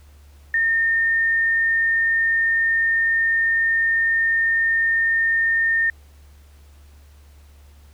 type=tone; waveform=sine; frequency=1822 Hz; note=A#6; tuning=40 cents flat; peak=-16 dBFS; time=0.54-5.9 s; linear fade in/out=2 ms; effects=added 72 Hz sine -45 dBFS peak until 7.93 s + pink hiss -57 dBFS RMS until 7.93 s